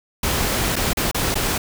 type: noise with dropouts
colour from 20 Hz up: pink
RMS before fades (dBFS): -21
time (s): 0.23-1.58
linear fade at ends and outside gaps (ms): 5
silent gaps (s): 0.758-0.763 / 0.933-0.97 / 1.114-1.145 / 1.344-1.354
effects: none